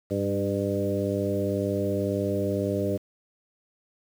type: harmonic tone with a mistuned harmonic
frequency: 100 Hz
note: G2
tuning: 35 cents sharp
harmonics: 1 / 2 / 3 / 4 / 5 / 6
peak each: -31 / -31 / -31 / -31 / -31 / -31 dBFS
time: 0.1-2.98 s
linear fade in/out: 20 ms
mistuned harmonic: 2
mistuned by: -17 cents
effects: 8-bit